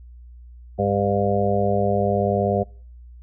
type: harmonic tone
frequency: 100.6 Hz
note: G2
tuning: 45 cents sharp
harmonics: 1 / 2 / 4 / 5 / 6 / 7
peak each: -25 / -25 / -25 / -25 / -25 / -25 dBFS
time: 0.78-2.64 s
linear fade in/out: 20 ms
effects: noise-tail reverb RT60 0.5 s tail -26 dB re dry + added 60 Hz sine -40 dBFS peak until 3.22 s